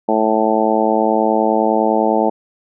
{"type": "harmonic tone", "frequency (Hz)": 109.8, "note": "A2", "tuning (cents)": -3, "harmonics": [2, 3, 4, 5, 6, 7, 8], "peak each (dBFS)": [-20, -20, -20, -20, -20, -20, -20], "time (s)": [0.08, 2.3], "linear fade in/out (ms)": 10, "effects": []}